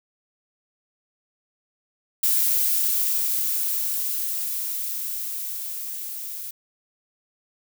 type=noise with level ramp; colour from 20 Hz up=violet; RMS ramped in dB=-20 to -34 dBFS; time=2.23-6.51 s; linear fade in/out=5 ms; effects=none